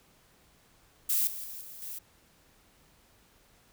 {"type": "noise with level steps", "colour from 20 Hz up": "violet", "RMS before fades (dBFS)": [-27, -39, -42, -46, -40], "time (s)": [1.09, 1.99], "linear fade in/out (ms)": 10, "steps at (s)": [1.27, 1.44, 1.61, 1.82], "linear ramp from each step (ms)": 2, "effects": ["pink hiss -63 dBFS RMS until 3.72 s"]}